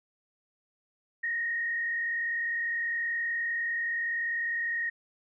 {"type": "tone with frequency modulation", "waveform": "sine", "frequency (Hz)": 1865, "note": "A#6", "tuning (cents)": 0, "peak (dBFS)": -28, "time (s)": [1.23, 4.9], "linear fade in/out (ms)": 10, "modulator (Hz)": 39.5, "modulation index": 0.73, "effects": []}